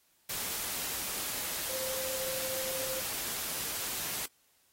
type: tone in noise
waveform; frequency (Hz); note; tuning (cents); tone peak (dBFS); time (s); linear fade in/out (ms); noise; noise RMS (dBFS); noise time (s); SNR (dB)
sine; 523.3; C5; 0; -39; 1.69-3; 5; white; -36; 0.29-4.26; -6
effects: white hiss -69 dBFS RMS until 4.72 s + AAC 48 kbps